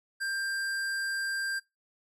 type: tone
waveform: square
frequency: 1587 Hz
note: G6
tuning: 21 cents sharp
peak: -31 dBFS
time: 0.2-1.6 s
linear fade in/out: 20 ms
effects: noise-tail reverb RT60 0.2 s tail -23 dB re dry + low-pass 12000 Hz 12 dB/octave